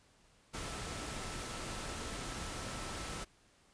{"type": "tone in noise", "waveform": "sine", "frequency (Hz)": 1318.5, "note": "E6", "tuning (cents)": 0, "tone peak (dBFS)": -52, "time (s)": [0.53, 3.25], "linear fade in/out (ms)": 20, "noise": "pink", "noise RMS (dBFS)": -42, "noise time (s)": [0.53, 3.25], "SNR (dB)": -13, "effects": ["pink hiss -67 dBFS RMS until 3.73 s", "resampled to 22050 Hz"]}